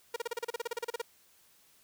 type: tone bursts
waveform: sawtooth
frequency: 470.7 Hz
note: A#4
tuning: 17 cents sharp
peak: -28 dBFS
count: 16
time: 0.14-1.017 s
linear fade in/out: 5 ms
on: 22 ms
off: 35 ms
effects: white hiss -64 dBFS RMS until 1.83 s